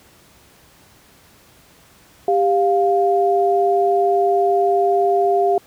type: tone pair together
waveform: sine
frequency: 396.3 / 701.5 Hz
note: G4 / F5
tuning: +19 / +8 cents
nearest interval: minor seventh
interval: 989 cents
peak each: -16 dBFS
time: 2.28-5.58 s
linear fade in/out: 2 ms
effects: pink hiss -50 dBFS RMS until 5.66 s + high-pass 60 Hz 12 dB/octave